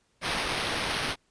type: noise with sample-and-hold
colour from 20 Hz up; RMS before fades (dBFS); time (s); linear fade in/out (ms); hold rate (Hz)
violet; -30; 0.21-1.16; 50; 7350
effects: pink hiss -70 dBFS RMS until 1.3 s + resampled to 22050 Hz